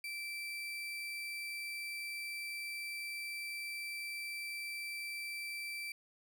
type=tone; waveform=35% pulse; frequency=2334 Hz; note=D7; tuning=11 cents flat; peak=-38 dBFS; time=0.04-5.92 s; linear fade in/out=2 ms; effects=none